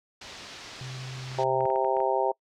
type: low-pass noise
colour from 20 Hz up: white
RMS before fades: -44 dBFS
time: 0.21-1.44 s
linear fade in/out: 5 ms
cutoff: 5400 Hz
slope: 24 dB/octave
type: tone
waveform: triangle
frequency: 129.5 Hz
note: C3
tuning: 17 cents flat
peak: -34 dBFS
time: 0.81-1.66 s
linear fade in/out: 0 ms
type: clicks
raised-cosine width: 0.5 ms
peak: -29 dBFS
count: 10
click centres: 1.316 / 1.348 / 1.383 / 1.607 / 1.655 / 1.702 / 1.759 / 1.847 / 1.968 / 2.003 s
type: harmonic tone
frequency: 131.6 Hz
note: C3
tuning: 10 cents sharp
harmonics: 3 / 4 / 5 / 6 / 7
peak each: -29 / -29 / -29 / -29 / -29 dBFS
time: 1.38-2.32 s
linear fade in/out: 10 ms
effects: noise-tail reverb RT60 0.1 s tail -25 dB re dry